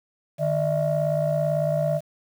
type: tone cluster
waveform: sine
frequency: 152.1 / 596 / 654 Hz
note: D#3 / D5 / E5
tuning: -39 / +25 / -14 cents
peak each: -24 dBFS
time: 0.38-2.01 s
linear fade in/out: 50 ms
effects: tanh soft clip ceiling -14 dBFS + 8-bit